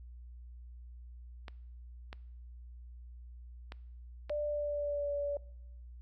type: clicks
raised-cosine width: 0.3 ms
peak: -28 dBFS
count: 4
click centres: 1.482 / 2.129 / 3.721 / 4.296 s
type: tone with pitch glide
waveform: sine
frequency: 592 to 574.2 Hz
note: D5 to D5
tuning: +14 to -39 cents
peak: -32 dBFS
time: 4.3-5.37 s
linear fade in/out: 2 ms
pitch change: -53 cents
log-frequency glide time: 4.44-5.12 s
effects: noise-tail reverb RT60 0.8 s tail -23 dB re dry + added 60 Hz sine -47 dBFS peak until 6.01 s